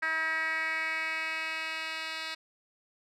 10% pulse tone with band-pass filter sweep, 320 Hz, D#4, 49 cents sharp, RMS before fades -33 dBFS, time 0.02-2.35 s, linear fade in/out 10 ms, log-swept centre 1800 to 3300 Hz, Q 3.8, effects none

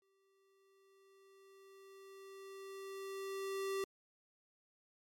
square tone with exponential growth, 389.2 Hz, G4, 12 cents flat, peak -36 dBFS, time 0.02-3.84 s, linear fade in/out 1 ms, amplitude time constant 830 ms, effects MP3 64 kbps

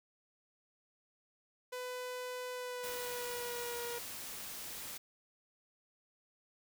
sawtooth tone with pitch glide, 500 to 476.3 Hz, B4 to A#4, +21 to +37 cents, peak -36 dBFS, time 1.72-3.99 s, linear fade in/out 10 ms, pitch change -84 cents, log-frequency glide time 2.53-3.83 s
white noise, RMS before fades -45 dBFS, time 2.83-4.98 s, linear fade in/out 10 ms
effects none

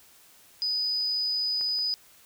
sine tone, 4978 Hz, D#8, in tune, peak -25 dBFS, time 0.62-1.94 s, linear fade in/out 0 ms
clicks, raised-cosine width 0.5 ms, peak -41 / -31 / -40 / -36 dBFS, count 4, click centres 1.009 / 1.611 / 1.689 / 1.788 s
effects white hiss -56 dBFS RMS until 2.25 s

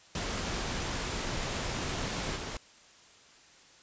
pink noise with level steps, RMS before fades -34 / -38 dBFS, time 0.15-2.57 s, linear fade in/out 2 ms, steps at 2.35 s, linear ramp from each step 20 ms, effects white hiss -57 dBFS RMS until 3.82 s + resampled to 16000 Hz

